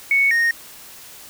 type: tone pair in turn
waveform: sine / triangle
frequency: 2217 / 1855 Hz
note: C#7 / A#6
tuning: 0 / -9 cents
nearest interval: minor third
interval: 309 cents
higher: first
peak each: -13 dBFS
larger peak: neither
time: 0.11-0.31 / 0.31-0.51 s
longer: neither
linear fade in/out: 2 ms
effects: white hiss -41 dBFS RMS until 1.29 s